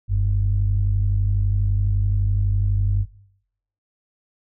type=tone pair together; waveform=sine; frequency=46.39 / 98.3 Hz; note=F#1 / G2; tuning=+5 / +5 cents; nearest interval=octave + minor second; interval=1300 cents; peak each=-19 / -18 dBFS; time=0.08-3.06 s; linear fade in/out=50 ms; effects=noise-tail reverb RT60 0.8 s tail -23 dB re dry + tanh soft clip ceiling -10 dBFS